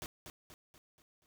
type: noise with echo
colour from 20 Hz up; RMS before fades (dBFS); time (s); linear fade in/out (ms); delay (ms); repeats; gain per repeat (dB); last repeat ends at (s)
pink; -43; 0.02-0.06; 0; 240; 5; -6; 1.26
effects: none